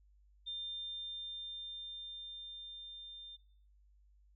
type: tone with level ramp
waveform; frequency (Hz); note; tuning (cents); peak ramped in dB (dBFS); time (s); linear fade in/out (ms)
sine; 3600; A7; +39; -39 to -48; 0.46-3.37; 20
effects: noise-tail reverb RT60 0.5 s tail -17 dB re dry + added 50 Hz sine -63 dBFS peak until 4.35 s